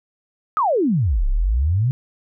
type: exponential two-way sweep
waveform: sine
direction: down then up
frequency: 1315 to 30.75 to 135.7 Hz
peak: -15 dBFS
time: 0.57-1.91 s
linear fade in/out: 0 ms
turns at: 1.27 s
effects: none